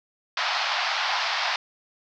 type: band-pass noise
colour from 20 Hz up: pink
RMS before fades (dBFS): -26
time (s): 0.37-1.56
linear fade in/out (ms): 2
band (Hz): 700 to 5200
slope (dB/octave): 48
effects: none